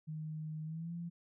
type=tone with pitch glide; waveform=sine; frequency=155.56 to 170.62 Hz; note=D#3 to F3; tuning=0 to -40 cents; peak=-39 dBFS; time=0.07-1.1 s; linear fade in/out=20 ms; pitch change=+160 cents; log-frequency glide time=0.64-0.93 s; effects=none